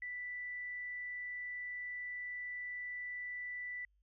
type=tone; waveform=sine; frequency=1975.5 Hz; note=B6; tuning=in tune; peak=-40 dBFS; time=0.02-3.85 s; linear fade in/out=2 ms; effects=added 50 Hz sine -70 dBFS peak until 4.02 s